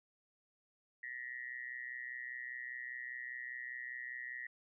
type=tone with amplitude modulation; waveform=sine; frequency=1900 Hz; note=A#6; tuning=33 cents sharp; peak=-38 dBFS; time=1.03-4.47 s; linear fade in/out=5 ms; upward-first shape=sine; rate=125 Hz; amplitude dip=95%; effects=none